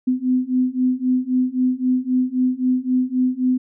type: beating tone pair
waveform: sine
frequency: 252.2 / 256 Hz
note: B3 / C4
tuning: +36 / -38 cents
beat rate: 3.8 Hz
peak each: -20 / -19 dBFS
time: 0.07-3.58 s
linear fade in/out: 10 ms
effects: none